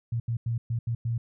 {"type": "tone bursts at uneven times", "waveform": "sine", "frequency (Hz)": 116.54, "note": "A#2", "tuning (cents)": 0, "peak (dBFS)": -25, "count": 6, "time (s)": [[0.12, 0.2], [0.28, 0.37], [0.46, 0.58], [0.7, 0.79], [0.87, 0.95], [1.05, 1.18]], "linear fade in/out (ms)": 5, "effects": []}